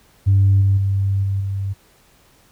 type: tone with level steps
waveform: sine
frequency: 98 Hz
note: G2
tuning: in tune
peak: -9 / -11 / -15 / -17 / -20 dBFS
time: 0.26-1.74 s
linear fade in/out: 20 ms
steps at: 0.61 / 0.77 / 1.23 / 1.4 s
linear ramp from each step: 10 ms
effects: tanh soft clip ceiling -7 dBFS + pink hiss -54 dBFS RMS until 2.51 s